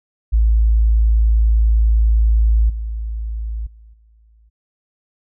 sine tone with level steps, 55 Hz, A1, in tune, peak -10 / -21 / -40 / -48 dBFS, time 0.32-4.5 s, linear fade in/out 20 ms, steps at 2.69 / 3.66 / 3.93 s, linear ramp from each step 10 ms, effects none

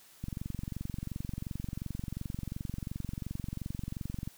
click train, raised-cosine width 5 ms, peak -24 dBFS, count 93, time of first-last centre 0.24-4.275 s, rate 22.8 Hz, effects white hiss -58 dBFS RMS until 4.37 s

